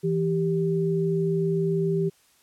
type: tone pair together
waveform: sine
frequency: 164.81 / 392 Hz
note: E3 / G4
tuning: 0 / 0 cents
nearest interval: octave + minor third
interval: 1500 cents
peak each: -24 dBFS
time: 0.03-2.1 s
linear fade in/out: 20 ms
effects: white hiss -61 dBFS RMS until 2.42 s + low-pass 12000 Hz 12 dB/octave